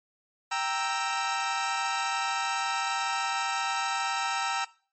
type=chord; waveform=sawtooth; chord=E diminished; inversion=first; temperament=equal; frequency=784 / 932.3 / 1318.5 Hz; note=G5 / Bb5 / E6; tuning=0 / 0 / 0 cents; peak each=-28 dBFS; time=0.51-4.65 s; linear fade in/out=10 ms; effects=noise-tail reverb RT60 0.4 s tail -20 dB re dry + MP3 32 kbps